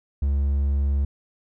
triangle tone, 69.9 Hz, C#2, 15 cents sharp, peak -17 dBFS, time 0.22-1.05 s, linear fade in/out 5 ms, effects none

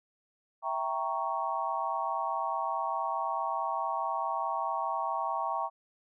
sine chord, E diminished seventh, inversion none, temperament equal, 659.3 / 784 / 932.3 / 1108.7 Hz, E5 / G5 / Bb5 / Db6, 0 / 0 / 0 / 0 cents, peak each -37 / -35 / -34 / -34 dBFS, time 0.62-5.7 s, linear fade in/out 50 ms, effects none

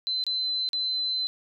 sine tone with dropouts, 4052 Hz, B7, 44 cents sharp, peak -25 dBFS, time 0.07-1.27 s, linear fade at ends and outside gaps 0 ms, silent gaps 0.239-0.266 / 0.689-0.732 s, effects none

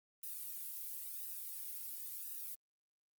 violet noise with flanger, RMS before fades -45 dBFS, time 0.23-2.55 s, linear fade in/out 5 ms, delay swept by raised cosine 0.9 to 1.7 ms, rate 0.96 Hz, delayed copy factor -0.7, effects Opus 32 kbps

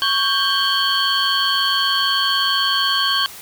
sine tone cluster, 1110 / 1584 / 3069 / 3253 / 4414 Hz, C#6 / G6 / G7 / G#7 / C#8, +2 / +18 / -37 / -37 / -8 cents, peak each -22 dBFS, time 0.02-3.26 s, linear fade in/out 0 ms, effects white hiss -37 dBFS RMS until 3.41 s

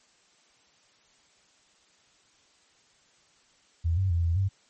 sine tone with pitch steps, 83.4 / 95.2 / 85.1 / 84.1 / 96.9 Hz, E2 / F#2 / F2 / E2 / G2, +21 / +50 / -44 / +35 / -20 cents, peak -22 dBFS, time 3.84-4.49 s, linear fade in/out 20 ms, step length 130 ms, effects white hiss -63 dBFS RMS until 4.69 s + MP3 32 kbps

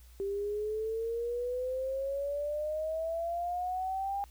sine exponential sweep, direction up, 392 to 806 Hz, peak -31 dBFS, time 0.2-4.24 s, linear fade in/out 0 ms, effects added 60 Hz sine -52 dBFS peak until 4.3 s + white hiss -63 dBFS RMS until 4.3 s

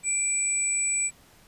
sine tone pair together, 2349 / 7901 Hz, D7 / B8, 0 / 0 cents, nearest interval octave + major sixth, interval 2100 cents, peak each -30 / -24 dBFS, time 0.03-1.11 s, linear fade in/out 50 ms, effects pink hiss -56 dBFS RMS until 1.47 s + resampled to 32000 Hz

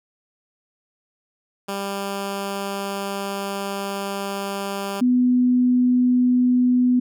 10% pulse / sine tone pair in turn, 198.1 / 248.8 Hz, G3 / B3, +18 / +13 cents, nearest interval major third, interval 395 cents, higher second, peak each -17 / -14 dBFS, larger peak second, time 1.68-5.01 / 5.01-7 s, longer first, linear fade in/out 10 ms, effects none

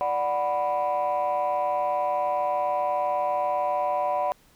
sine chord, B minor, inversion first, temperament equal, 587.3 / 740 / 987.8 Hz, D5 / F#5 / B5, 0 / 0 / 0 cents, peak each -26 / -25 / -26 dBFS, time 0.01-4.32 s, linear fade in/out 0 ms, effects tanh soft clip ceiling -18 dBFS + pink hiss -59 dBFS RMS until 4.55 s

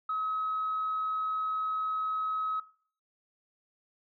sine tone, 1278 Hz, D#6, 46 cents sharp, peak -28 dBFS, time 0.09-2.6 s, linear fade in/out 5 ms, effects noise-tail reverb RT60 0.5 s tail -20 dB re dry + tanh soft clip ceiling -24 dBFS

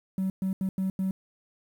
triangle tone bursts at uneven times, 190 Hz, F#3, 46 cents sharp, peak -22 dBFS, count 5, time 0.18-0.3 / 0.42-0.53 / 0.61-0.69 / 0.78-0.9 / 0.99-1.11 s, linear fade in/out 2 ms, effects tanh soft clip ceiling -21 dBFS + 9-bit

